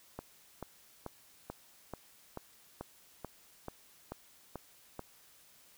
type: click train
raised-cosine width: 1 ms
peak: -26 dBFS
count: 12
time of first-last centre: 0.19-4.993 s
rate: 2.29 Hz
effects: white hiss -62 dBFS RMS until 5.77 s